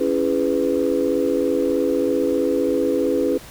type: chord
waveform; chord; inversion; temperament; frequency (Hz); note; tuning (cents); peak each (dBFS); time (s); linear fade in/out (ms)
sine; C# minor seventh; none; just; 277.2 / 332.6 / 415.8 / 498.9; C#4 / E4 / G#4 / B4; 0 / +16 / +2 / +17; -22 / -23 / -22 / -21; 0-3.38; 10
effects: tanh soft clip ceiling -8 dBFS + pink hiss -41 dBFS RMS until 3.5 s